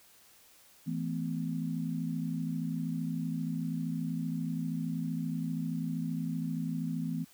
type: chord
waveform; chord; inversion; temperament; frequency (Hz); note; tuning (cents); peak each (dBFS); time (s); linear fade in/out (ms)
sine; E suspended fourth; none; equal with one note detuned; 164.81 / 220 / 252.9; E3 / A3 / B3; 0 / 0 / +41; -34 / -38 / -36; 0.86-7.25; 20
effects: white hiss -60 dBFS RMS until 7.33 s